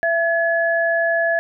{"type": "tone pair together", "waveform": "sine", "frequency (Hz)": [669, 1701.4], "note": ["E5", "G#6"], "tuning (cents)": [25, 41], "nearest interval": "octave + major third", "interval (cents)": 1616, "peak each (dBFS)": [-18, -19], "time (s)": [0.03, 1.39], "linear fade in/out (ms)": 0, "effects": []}